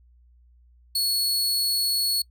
sawtooth tone, 4377 Hz, C#8, 23 cents flat, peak -19 dBFS, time 0.95-2.22 s, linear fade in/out 5 ms, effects noise-tail reverb RT60 0.1 s tail -25 dB re dry + added 60 Hz sine -53 dBFS peak until 2.3 s

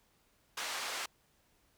pink band-pass noise, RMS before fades -39 dBFS, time 0.57-1.06 s, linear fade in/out 5 ms, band 900 to 7700 Hz, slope 12 dB/octave, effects pink hiss -71 dBFS RMS until 1.77 s

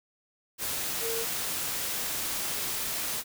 sine tone in noise, 456.9 Hz, A#4, 35 cents flat, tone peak -32 dBFS, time 1-1.26 s, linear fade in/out 50 ms, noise white, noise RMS -32 dBFS, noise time 0.58-3.24 s, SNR -3 dB, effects none

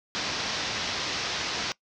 white low-pass noise, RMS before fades -31 dBFS, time 0.15-1.72 s, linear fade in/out 0 ms, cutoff 5800 Hz, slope 48 dB/octave, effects noise-tail reverb RT60 0.1 s tail -21 dB re dry + high-pass 60 Hz 12 dB/octave

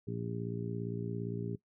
harmonic tone, 57.5 Hz, A#1, 23 cents flat, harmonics 2 / 3 / 4 / 5 / 6 / 7, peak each -39 / -40 / -44 / -45 / -49 / -43 dBFS, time 0.07-1.56 s, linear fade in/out 10 ms, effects noise-tail reverb RT60 0.1 s tail -19 dB re dry

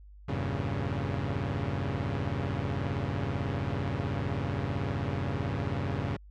sawtooth chord, E diminished seventh, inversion none, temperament equal, 82.41 / 98 / 116.54 / 138.59 Hz, E2 / G2 / Bb2 / Db3, 0 / 0 / 0 / 0 cents, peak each -33 / -30 / -33 / -30 dBFS, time 0.28-6.17 s, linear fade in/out 10 ms, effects added 50 Hz sine -48 dBFS peak until 6.3 s + low-pass 3000 Hz 12 dB/octave

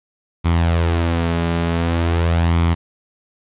sawtooth tone with flanger, 84.1 Hz, E2, 35 cents sharp, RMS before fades -17 dBFS, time 0.44-2.75 s, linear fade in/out 20 ms, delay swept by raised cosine 0.89 to 4.99 ms, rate 0.46 Hz, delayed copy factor +0.5, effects resampled to 8000 Hz + 8-bit

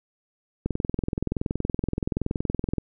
click train, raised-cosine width 3 ms, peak -12 dBFS, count 46, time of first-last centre 0.66-2.783 s, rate 21.2 Hz, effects none

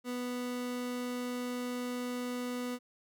30% pulse tone, 246.9 Hz, B3, in tune, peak -32 dBFS, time 0.04-2.79 s, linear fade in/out 50 ms, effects none

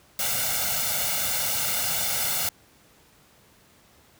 white noise with comb filter, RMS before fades -26 dBFS, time 0.19-2.49 s, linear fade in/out 2 ms, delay 1.4 ms, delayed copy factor +0.85, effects pink hiss -57 dBFS RMS until 4.19 s + high-pass 60 Hz 12 dB/octave

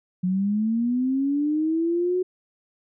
sine linear sweep, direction up, 178.9 to 370 Hz, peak -20 dBFS, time 0.23-2.23 s, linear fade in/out 10 ms, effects none

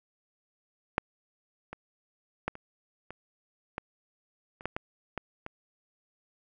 clicks, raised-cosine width 0.5 ms, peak -9 / -24 / -14 / -28 / -26 / -18 / -30 / -15 / -17 / -18 / -23 dBFS, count 11, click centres 0.981 / 1.73 / 2.48 / 2.554 / 3.106 / 3.781 / 4.609 / 4.656 / 4.765 / 5.177 / 5.464 s, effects none

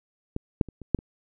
clicks, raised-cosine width 3 ms, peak -16 / -7 / -27 / -27 / -7 / -26 dBFS, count 6, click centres 0.364 / 0.612 / 0.687 / 0.817 / 0.947 / 0.989 s, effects none

